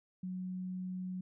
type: tone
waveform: sine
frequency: 184.1 Hz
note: F#3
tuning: 8 cents flat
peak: -37 dBFS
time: 0.23-1.21 s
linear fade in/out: 5 ms
effects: none